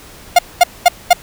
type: tone bursts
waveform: 45% pulse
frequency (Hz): 708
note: F5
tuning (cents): +23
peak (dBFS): -3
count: 4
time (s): 0.36-1.132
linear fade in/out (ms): 5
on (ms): 28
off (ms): 220
effects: pink hiss -38 dBFS RMS until 1.22 s